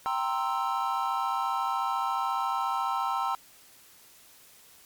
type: chord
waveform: triangle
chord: C dominant seventh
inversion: second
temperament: equal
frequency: 784 / 932.3 / 1046.5 / 1318.5 Hz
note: G5 / Bb5 / C6 / E6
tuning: 0 / 0 / 0 / 0 cents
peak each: -30 dBFS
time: 0.06-3.35 s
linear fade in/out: 0 ms
effects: white hiss -55 dBFS RMS until 4.85 s + MP3 96 kbps